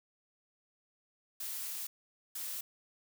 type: noise bursts at uneven times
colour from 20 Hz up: blue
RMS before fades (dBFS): -40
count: 2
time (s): 1.4-1.87 / 2.35-2.61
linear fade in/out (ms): 5
effects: none